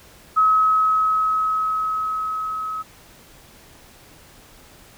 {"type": "tone with level ramp", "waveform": "sine", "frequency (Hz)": 1280, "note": "D#6", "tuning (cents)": 49, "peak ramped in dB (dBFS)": [-12, -25], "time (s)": [0.36, 2.83], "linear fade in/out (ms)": 20, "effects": ["pink hiss -48 dBFS RMS until 4.97 s"]}